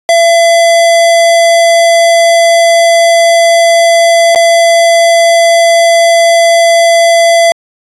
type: tone with dropouts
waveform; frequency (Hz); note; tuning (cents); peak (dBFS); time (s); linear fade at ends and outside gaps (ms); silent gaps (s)
square; 674; E5; +38; -4; 0.09-7.52; 1; 4.349-4.358
effects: resampled to 24000 Hz